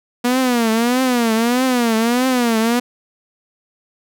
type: tone with vibrato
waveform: sawtooth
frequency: 240 Hz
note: B3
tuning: 49 cents flat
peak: -10 dBFS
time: 0.24-2.8 s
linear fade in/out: 10 ms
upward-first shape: triangle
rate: 1.6 Hz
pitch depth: 160 cents each way
effects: none